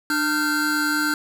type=tone cluster; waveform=square; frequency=299.5 / 1390 / 1547 Hz; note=D4 / F6 / G6; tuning=+34 / -9 / -23 cents; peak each=-25 dBFS; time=0.1-1.14 s; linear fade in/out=2 ms; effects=9-bit